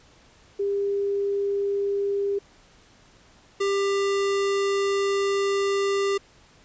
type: tone pair in turn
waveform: sine / square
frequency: 400.5 / 396.8 Hz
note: G4 / G4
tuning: +37 / +21 cents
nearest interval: unison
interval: 16 cents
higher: first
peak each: -22 dBFS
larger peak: neither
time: 0.59-2.39 / 3.6-6.18 s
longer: second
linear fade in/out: 10 ms
effects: pink hiss -55 dBFS RMS until 6.64 s + resampled to 16000 Hz